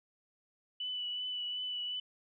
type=tone with vibrato; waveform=sine; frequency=2974 Hz; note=F#7; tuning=8 cents sharp; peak=-35 dBFS; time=0.8-2 s; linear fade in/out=5 ms; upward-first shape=triangle; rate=2.7 Hz; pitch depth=21 cents each way; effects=none